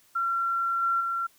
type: tone with level steps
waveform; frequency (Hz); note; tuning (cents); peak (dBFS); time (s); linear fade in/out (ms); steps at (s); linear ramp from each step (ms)
sine; 1365; F6; -40; -24 / -22 / -26; 0.15-1.27; 10; 0.82 / 1; 10
effects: white hiss -61 dBFS RMS until 1.38 s